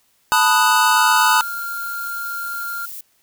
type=chord; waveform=square; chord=B dominant seventh; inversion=third; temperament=equal; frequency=880 / 987.8 / 1244.5 / 1480 Hz; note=A5 / B5 / D#6 / F#6; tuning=0 / 0 / 0 / 0 cents; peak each=-19 dBFS; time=0.32-1.41 s; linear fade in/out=0 ms
type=tone; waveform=triangle; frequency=1396.9 Hz; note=F6; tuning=in tune; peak=-23 dBFS; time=0.96-2.86 s; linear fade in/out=10 ms
type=noise; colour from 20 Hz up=violet; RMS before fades=-33 dBFS; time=1.17-3.01 s; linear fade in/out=5 ms
effects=white hiss -61 dBFS RMS until 3.22 s